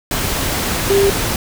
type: tone in noise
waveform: sine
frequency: 396.1 Hz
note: G4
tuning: 18 cents sharp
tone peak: -10 dBFS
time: 0.9-1.1 s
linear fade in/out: 2 ms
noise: pink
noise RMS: -19 dBFS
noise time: 0.11-1.36 s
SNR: +6 dB
effects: none